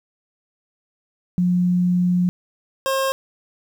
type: tone pair in turn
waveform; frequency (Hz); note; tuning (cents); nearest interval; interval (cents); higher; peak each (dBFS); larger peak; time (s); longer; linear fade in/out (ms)
sine / 25% pulse; 178.7 / 535.5; F3 / C5; +40 / +40; octave + perfect fifth; 1900; second; -15; neither; 1.38-2.29 / 2.86-3.12; first; 0
effects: 9-bit